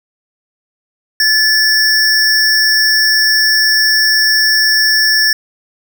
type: tone pair together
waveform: square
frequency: 1734 / 5488 Hz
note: A6 / F8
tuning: -26 / -31 cents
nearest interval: octave + minor sixth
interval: 1995 cents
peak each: -12 dBFS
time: 1.2-5.33 s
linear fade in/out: 2 ms
effects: none